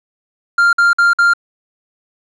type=tone bursts; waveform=triangle; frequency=1395 Hz; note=F6; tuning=2 cents flat; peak=-6 dBFS; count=4; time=0.58-1.336 s; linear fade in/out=5 ms; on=150 ms; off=52 ms; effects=resampled to 22050 Hz